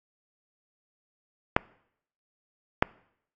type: clicks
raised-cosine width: 0.5 ms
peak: -3 dBFS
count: 2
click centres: 1.565 / 2.825 s
effects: noise-tail reverb RT60 0.7 s tail -24 dB re dry + AAC 48 kbps